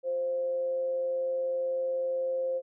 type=tone with amplitude modulation; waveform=sine; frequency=524 Hz; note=C5; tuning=2 cents sharp; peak=-26 dBFS; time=0.03-2.62 s; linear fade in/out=50 ms; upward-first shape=sine; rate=166 Hz; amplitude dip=25%; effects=none